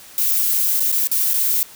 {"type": "noise with dropouts", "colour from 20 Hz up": "violet", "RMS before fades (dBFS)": -18, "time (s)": [0.18, 1.63], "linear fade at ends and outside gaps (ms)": 0, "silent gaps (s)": [[0.796, 0.805], [0.917, 0.925], [1.072, 1.115], [1.334, 1.341]], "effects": ["white hiss -42 dBFS RMS until 1.75 s"]}